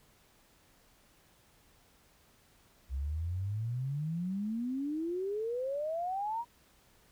sine exponential sweep, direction up, 63.8 to 966 Hz, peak -32 dBFS, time 2.89-6.45 s, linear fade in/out 50 ms, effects pink hiss -65 dBFS RMS until 7.11 s

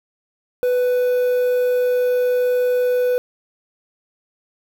triangle tone with quantisation, 496.9 Hz, B4, 11 cents sharp, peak -13 dBFS, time 0.63-3.18 s, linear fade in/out 0 ms, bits 6, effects none

